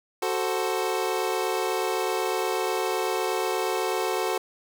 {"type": "chord", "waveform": "25% pulse", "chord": "F# diminished", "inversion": "none", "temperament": "equal with one note detuned", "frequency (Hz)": [371.9, 440, 523.3], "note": ["F#4", "A4", "C5"], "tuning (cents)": [9, 0, 0], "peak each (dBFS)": [-24, -25, -28], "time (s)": [0.22, 4.38], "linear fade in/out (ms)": 5, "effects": []}